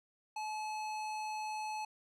square tone, 859 Hz, A5, 42 cents flat, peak -38 dBFS, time 0.36-1.85 s, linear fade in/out 5 ms, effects low-pass 8000 Hz 12 dB/octave

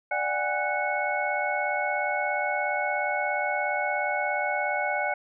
sine tone cluster, 592 / 740 / 817 / 1485 / 2200 Hz, D5 / F#5 / G#5 / F#6 / C#7, +14 / 0 / -29 / +6 / -14 cents, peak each -31 dBFS, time 0.11-5.14 s, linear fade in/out 5 ms, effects none

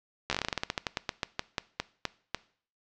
slowing click train, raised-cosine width 0.2 ms, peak -11 dBFS, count 23, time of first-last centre 0.3-2.346 s, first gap 13 ms, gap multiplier 1.16, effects noise-tail reverb RT60 0.5 s tail -20 dB re dry + low-pass 6000 Hz 12 dB/octave

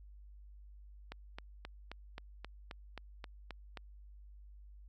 click train, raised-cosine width 0.3 ms, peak -28 dBFS, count 11, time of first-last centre 1.12-3.773 s, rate 3.77 Hz, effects added 50 Hz sine -52 dBFS peak until 4.88 s

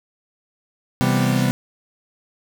40% pulse chord, C major seventh, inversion none, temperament equal, 130.81 / 164.81 / 196 / 246.9 Hz, C3 / E3 / G3 / B3, 0 / 0 / 0 / 0 cents, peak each -19 / -25 / -21 / -21 dBFS, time 1.01-1.51 s, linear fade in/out 0 ms, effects none

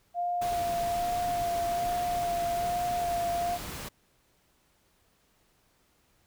sine tone with vibrato, 698.5 Hz, F5, in tune, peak -27 dBFS, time 0.14-3.59 s, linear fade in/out 50 ms, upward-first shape sine, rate 1.2 Hz, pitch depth 19 cents each way
pink noise, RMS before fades -39 dBFS, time 0.41-3.89 s, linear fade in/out 10 ms
effects pink hiss -68 dBFS RMS until 6.26 s

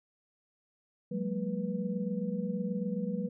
sine tone cluster, 178.9 / 197.6 / 225.6 / 488.7 Hz, F3 / G3 / A3 / B4, +42 / +14 / +44 / -18 cents, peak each -36 / -34 / -38 / -39 dBFS, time 1.11-3.29 s, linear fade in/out 10 ms, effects none

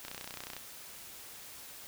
click train, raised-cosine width 0.2 ms, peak -24 dBFS, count 17, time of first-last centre 0.05-0.566 s, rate 31 Hz, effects white hiss -49 dBFS RMS until 1.87 s

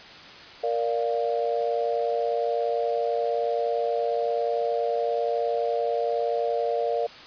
sine chord, Bb major, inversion none, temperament equal, 466.2 / 587.3 / 698.5 Hz, Bb4 / D5 / F5, 0 / 0 / 0 cents, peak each -26 / -28 / -28 dBFS, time 0.63-7.07 s, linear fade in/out 10 ms, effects white hiss -44 dBFS RMS until 7.26 s + resampled to 11025 Hz

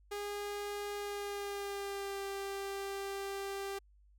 sawtooth tone with pitch glide, 409.3 to 394.2 Hz, G#4 to G4, -25 to +10 cents, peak -34 dBFS, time 0.11-3.79 s, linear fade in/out 10 ms, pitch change -65 cents, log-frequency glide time 0.96-2.24 s, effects added 50 Hz sine -61 dBFS peak until 4.18 s

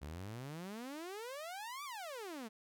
sawtooth exponential two-way sweep, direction up then down, 68.2 to 1200 to 208.8 Hz, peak -40 dBFS, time 0.01-2.49 s, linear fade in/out 20 ms, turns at 1.84 s, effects none

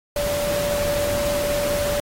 sine tone in noise, 581 Hz, D5, 19 cents flat, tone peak -21 dBFS, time 0.16-2 s, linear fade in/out 2 ms, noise pink, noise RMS -28 dBFS, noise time 0.16-2 s, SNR +4 dB, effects AAC 48 kbps

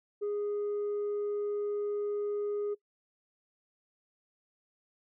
sine tone, 412.5 Hz, G#4, 12 cents flat, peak -28 dBFS, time 0.21-2.75 s, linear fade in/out 20 ms, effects noise-tail reverb RT60 0.1 s tail -23 dB re dry + tanh soft clip ceiling -29 dBFS

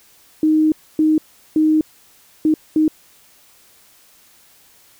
sine tone bursts at uneven times, 311.1 Hz, D#4, in tune, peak -11 dBFS, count 5, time 0.43-0.72 / 0.99-1.18 / 1.56-1.81 / 2.45-2.54 / 2.76-2.88 s, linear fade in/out 2 ms, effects white hiss -51 dBFS RMS until 4.99 s

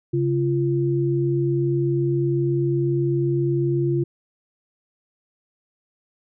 sine tone pair together, 136.83 / 344.8 Hz, C#3 / F4, -22 / -22 cents, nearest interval octave + major third, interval 1600 cents, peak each -21 / -21 dBFS, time 0.13-4.04 s, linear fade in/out 10 ms, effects none

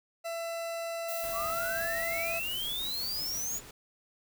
40% pulse tone, 669 Hz, E5, 25 cents sharp, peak -33 dBFS, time 0.24-2.4 s, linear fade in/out 20 ms
violet noise, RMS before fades -39 dBFS, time 1.08-3.59 s, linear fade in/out 10 ms
pink noise with tremolo, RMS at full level -47 dBFS, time 1.23-3.71 s, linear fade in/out 5 ms, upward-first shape sine, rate 5.7 Hz, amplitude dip 25%
sine exponential sweep, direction up, 1108.7 to 7040 Hz, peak -33 dBFS, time 1.32-3.61 s, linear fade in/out 50 ms
effects none

